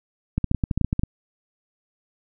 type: clicks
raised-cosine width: 5 ms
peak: -9 dBFS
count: 12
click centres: 0.38 / 0.443 / 0.514 / 0.547 / 0.638 / 0.712 / 0.776 / 0.813 / 0.846 / 0.929 / 0.994 / 1.035 s
effects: none